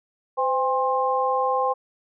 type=tone cluster; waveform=sine; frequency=513 / 804 / 1059 Hz; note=C5 / G5 / C6; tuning=-34 / +44 / +21 cents; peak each=-24 dBFS; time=0.37-1.74 s; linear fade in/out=20 ms; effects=none